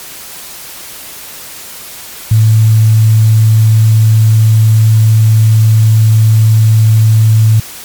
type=tone with quantisation; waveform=sine; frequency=110 Hz; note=A2; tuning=in tune; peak=-3 dBFS; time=2.31-7.6 s; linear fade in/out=5 ms; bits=5; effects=white hiss -28 dBFS RMS until 7.84 s + MP3 96 kbps